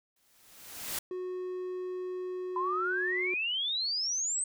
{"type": "noise with exponential growth", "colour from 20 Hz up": "white", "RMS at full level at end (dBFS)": -33, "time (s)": [0.16, 0.99], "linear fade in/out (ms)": 5, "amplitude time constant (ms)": 180}
{"type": "tone", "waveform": "triangle", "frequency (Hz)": 366.2, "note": "F#4", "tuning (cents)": -18, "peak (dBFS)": -32, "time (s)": [1.11, 3.34], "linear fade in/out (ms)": 2}
{"type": "exponential sweep", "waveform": "sine", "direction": "up", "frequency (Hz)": [999, 8372], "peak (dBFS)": -29, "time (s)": [2.56, 4.44], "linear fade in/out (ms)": 2}
{"effects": []}